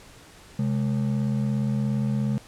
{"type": "ring-modulated tone", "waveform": "triangle", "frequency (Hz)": 170.5, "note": "F3", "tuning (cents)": -41, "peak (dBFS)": -17, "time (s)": [0.59, 2.38], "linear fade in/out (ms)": 0, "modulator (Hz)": 38.6, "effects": ["pink hiss -49 dBFS RMS until 2.47 s", "low-pass 10000 Hz 12 dB/octave"]}